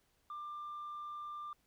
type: tone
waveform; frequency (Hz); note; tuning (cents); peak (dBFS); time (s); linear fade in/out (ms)
sine; 1190; D6; +22; -40; 0.3-1.53; 2
effects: tanh soft clip ceiling -40 dBFS + pink hiss -75 dBFS RMS until 1.66 s

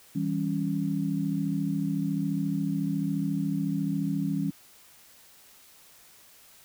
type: chord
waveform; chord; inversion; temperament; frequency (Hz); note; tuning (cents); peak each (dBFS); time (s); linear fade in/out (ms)
sine; C# diminished; first; equal with one note detuned; 161.89 / 196 / 277.2; E3 / G3 / C#4; -31 / 0 / 0; -30; 0.15-4.51; 10
effects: white hiss -55 dBFS RMS until 6.64 s

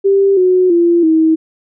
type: tone with pitch steps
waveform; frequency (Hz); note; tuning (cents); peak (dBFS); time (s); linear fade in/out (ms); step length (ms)
sine; 393.5 / 367.1 / 342.6 / 319.6; G4 / F#4 / F4 / D#4; +7 / -14 / -33 / +47; -7; 0.04-1.36; 20; 330
effects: none

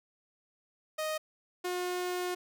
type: tone pair in turn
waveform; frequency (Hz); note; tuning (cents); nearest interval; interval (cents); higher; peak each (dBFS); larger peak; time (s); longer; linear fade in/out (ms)
sawtooth; 622.3 / 359.8; D#5 / F#4; 0 / -48; major sixth; 948; first; -28; neither; 0.98-1.18 / 1.64-2.35; second; 10
effects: none

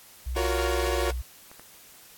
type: tone with vibrato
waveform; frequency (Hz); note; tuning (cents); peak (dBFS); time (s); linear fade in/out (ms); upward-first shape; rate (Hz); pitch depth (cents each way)
sine; 61.9; B1; +5; -28; 0.26-1.22; 10; triangle; 2.8; 10
type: chord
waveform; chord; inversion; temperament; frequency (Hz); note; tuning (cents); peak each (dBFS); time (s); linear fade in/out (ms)
sawtooth; Gb major seventh; third; equal with one note detuned; 349.2 / 370 / 466.2 / 562.4; F4 / Gb4 / Bb4 / Db5; 0 / 0 / 0 / +25; -27; 0.36-1.11; 5
type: clicks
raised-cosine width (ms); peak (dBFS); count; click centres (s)
0.5; -32; 2; 1.515 / 1.596
effects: white hiss -51 dBFS RMS until 2.17 s + AAC 64 kbps

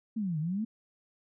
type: exponential two-way sweep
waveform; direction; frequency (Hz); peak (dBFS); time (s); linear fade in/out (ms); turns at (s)
sine; down then up; 230.9 to 148.2 to 230.9; -29; 0.16-0.65; 10; 0.39
effects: none

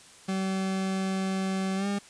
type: tone with pitch glide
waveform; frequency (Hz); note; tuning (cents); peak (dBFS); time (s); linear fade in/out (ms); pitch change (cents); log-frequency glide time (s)
40% pulse; 190.9 to 201.1; G3 to G3; -46 to +44; -26; 0.28-1.99; 10; +90; 1.76-1.87
effects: white hiss -52 dBFS RMS until 2.09 s + resampled to 22050 Hz

